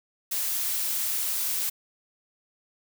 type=noise; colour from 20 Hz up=blue; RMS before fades=-28 dBFS; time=0.31-1.7 s; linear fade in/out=10 ms; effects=none